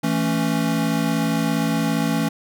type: chord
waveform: square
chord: A major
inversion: second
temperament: equal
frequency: 164.81 / 220 / 277.2 Hz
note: E3 / A3 / C#4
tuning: 0 / 0 / 0 cents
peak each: -24 dBFS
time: 0.03-2.29 s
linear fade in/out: 10 ms
effects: none